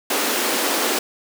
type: high-pass noise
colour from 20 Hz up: pink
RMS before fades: -21 dBFS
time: 0.1-0.99 s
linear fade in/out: 5 ms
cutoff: 240 Hz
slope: 48 dB/octave
effects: none